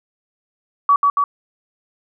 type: tone with echo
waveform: sine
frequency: 1138 Hz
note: C#6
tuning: 45 cents sharp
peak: -9 dBFS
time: 0.89-0.96 s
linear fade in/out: 2 ms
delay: 140 ms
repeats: 2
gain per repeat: -2 dB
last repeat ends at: 1.24 s
effects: none